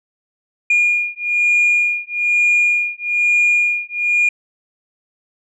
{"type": "beating tone pair", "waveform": "sine", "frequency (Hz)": [2426, 2427.1], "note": ["D#7", "D#7"], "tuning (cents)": [-44, -44], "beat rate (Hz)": 1.1, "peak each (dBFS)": -15, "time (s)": [0.7, 4.29], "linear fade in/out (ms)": 5, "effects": ["tanh soft clip ceiling -8 dBFS"]}